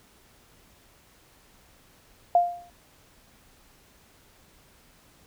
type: tone with exponential decay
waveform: sine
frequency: 700 Hz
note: F5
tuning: 4 cents sharp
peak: -13 dBFS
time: 2.35-2.7 s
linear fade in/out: 2 ms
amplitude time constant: 75 ms
effects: pink hiss -58 dBFS RMS until 5.26 s